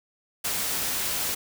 white noise, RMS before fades -28 dBFS, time 0.44-1.35 s, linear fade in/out 10 ms, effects none

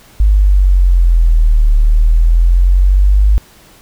sine exponential two-way sweep, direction down then up, 51.91 to 37.02 to 51.91 Hz, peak -5 dBFS, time 0.2-3.38 s, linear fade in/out 0 ms, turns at 1.73 s, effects pink hiss -43 dBFS RMS until 3.81 s

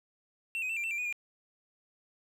triangle tone with pitch steps, 2703 / 2514 / 2674 / 2374 / 2679 / 2362 / 2471 / 2412 Hz, E7 / D#7 / E7 / D7 / E7 / D7 / D#7 / D7, +43 / +17 / +24 / +18 / +27 / +9 / -13 / +46 cents, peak -30 dBFS, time 0.55-1.126 s, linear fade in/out 0 ms, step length 72 ms, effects none

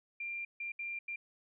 sine tone bursts at uneven times, 2382 Hz, D7, 24 cents sharp, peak -37 dBFS, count 4, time 0.2-0.45 / 0.6-0.72 / 0.79-0.99 / 1.08-1.16 s, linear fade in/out 5 ms, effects none

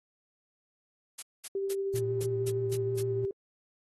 blue noise bursts, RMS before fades -37 dBFS, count 8, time 1.18-3.018 s, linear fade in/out 10 ms, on 46 ms, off 210 ms
sine tone with tremolo, 392 Hz, G4, in tune, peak -28 dBFS, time 1.55-3.31 s, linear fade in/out 2 ms, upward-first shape sine, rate 13 Hz, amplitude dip 25%
triangle tone with vibrato, 115.5 Hz, A#2, 16 cents flat, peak -31 dBFS, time 1.94-3.25 s, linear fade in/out 0 ms, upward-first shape triangle, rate 6.4 Hz, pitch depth 45 cents each way
effects AAC 32 kbps

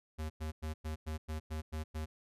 square tone bursts, 78 Hz, D#2, 5 cents sharp, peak -37 dBFS, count 9, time 0.18-2.06 s, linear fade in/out 20 ms, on 120 ms, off 100 ms, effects resampled to 32000 Hz

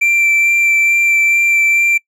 triangle tone with vibrato, 2349 Hz, D7, in tune, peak -8 dBFS, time 0.01-1.98 s, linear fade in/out 10 ms, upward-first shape sine, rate 2.3 Hz, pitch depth 10 cents each way, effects noise-tail reverb RT60 0.1 s tail -25 dB re dry

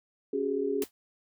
sine chord, C# suspended fourth, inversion none, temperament equal with one note detuned, 277.2 / 378.2 / 415.3 Hz, C#4 / F#4 / G#4, 0 / +38 / 0 cents, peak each -33 / -33 / -29 dBFS, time 0.33-0.84 s, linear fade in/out 5 ms
white noise with exponential decay, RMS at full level -33 dBFS, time 0.82-0.91 s, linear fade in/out 1 ms, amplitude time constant 18 ms
effects none

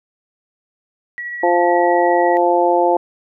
sine tone with tremolo, 1928 Hz, B6, 42 cents flat, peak -23 dBFS, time 1.18-2.37 s, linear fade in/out 0 ms, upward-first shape sine, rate 14 Hz, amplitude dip 25%
harmonic tone, 174.61 Hz, F3, in tune, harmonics 2 / 3 / 4 / 5, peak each -17 / -17 / -17 / -17 dBFS, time 1.43-2.97 s, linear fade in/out 5 ms
effects none

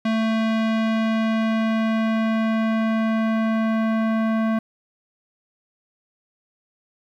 square tone with low-pass filter sweep, 222.3 Hz, A3, 18 cents sharp, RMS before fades -21 dBFS, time 0.05-4.59 s, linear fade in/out 5 ms, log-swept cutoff 3300 to 1600 Hz, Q 0.99, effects 9-bit

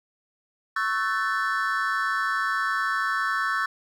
triangle chord, F# minor seventh, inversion second, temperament equal with one note detuned, 1108.7 / 1318.5 / 1511.9 / 1760 Hz, C#6 / E6 / F#6 / A6, 0 / 0 / +37 / 0 cents, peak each -27 dBFS, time 0.76-3.66 s, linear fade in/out 5 ms, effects none

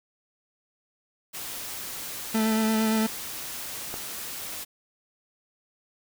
white noise, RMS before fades -36 dBFS, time 1.33-4.65 s, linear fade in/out 20 ms
40% pulse tone with vibrato, 220 Hz, A3, in tune, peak -21 dBFS, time 2.34-3.07 s, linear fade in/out 10 ms, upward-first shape sine, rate 8.7 Hz, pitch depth 18 cents each way
click, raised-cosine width 1 ms, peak -21 dBFS, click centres 3.941 s
effects none

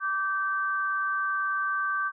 sine tone pair together, 1164.2 / 1554 Hz, D6 / G6, -15 / -16 cents, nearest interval perfect fourth, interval 499 cents, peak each -28 dBFS, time 0-2.12 s, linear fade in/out 50 ms, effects none

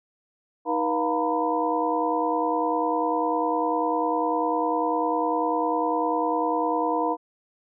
sine tone cluster, 313 / 481.2 / 703 / 920 / 990 Hz, D#4 / B4 / F5 / A#5 / B5, +10 / -45 / +11 / -23 / +4 cents, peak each -28 dBFS, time 0.65-7.17 s, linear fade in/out 50 ms, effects none

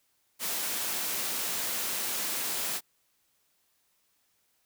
white high-pass noise, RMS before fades -32 dBFS, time 0.39-2.81 s, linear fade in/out 50 ms, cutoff 160 Hz, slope 12 dB/octave, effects white hiss -72 dBFS RMS until 4.65 s

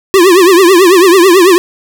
square tone with vibrato, 364.1 Hz, F#4, 28 cents flat, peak -3 dBFS, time 0.14-1.58 s, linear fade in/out 0 ms, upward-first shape triangle, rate 9.1 Hz, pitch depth 180 cents each way, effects none

